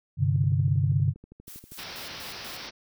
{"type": "chord", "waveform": "sine", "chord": "G suspended fourth", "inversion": "none", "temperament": "just", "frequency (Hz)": [98, 130.67, 147], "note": ["G2", "C3", "D3"], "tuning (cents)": [0, -2, 2], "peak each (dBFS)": -25, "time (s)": [0.17, 1.14], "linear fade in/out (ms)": 50}
{"type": "click train", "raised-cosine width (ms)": 3, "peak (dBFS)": -34, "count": 18, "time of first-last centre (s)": [0.36, 1.72], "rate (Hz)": 12.5}
{"type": "noise with tremolo", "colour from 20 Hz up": "blue", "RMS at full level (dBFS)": -44, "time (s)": [1.47, 2.68], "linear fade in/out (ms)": 10, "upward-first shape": "square", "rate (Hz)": 4.1, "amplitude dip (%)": 75}
{"type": "low-pass noise", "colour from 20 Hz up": "white", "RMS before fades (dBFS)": -40, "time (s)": [1.77, 2.71], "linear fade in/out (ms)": 20, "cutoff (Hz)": 5700, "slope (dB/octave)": 96}
{"effects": []}